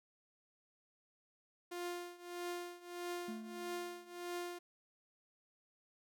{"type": "tone with tremolo", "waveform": "sawtooth", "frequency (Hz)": 351.3, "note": "F4", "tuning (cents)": 10, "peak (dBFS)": -35, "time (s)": [1.71, 4.59], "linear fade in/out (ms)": 10, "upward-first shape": "triangle", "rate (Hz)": 1.6, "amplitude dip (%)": 90}
{"type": "tone with exponential decay", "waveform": "triangle", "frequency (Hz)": 220, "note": "A3", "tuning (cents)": 0, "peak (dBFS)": -39, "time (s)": [3.28, 4.43], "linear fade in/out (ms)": 5, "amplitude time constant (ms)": 250}
{"effects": []}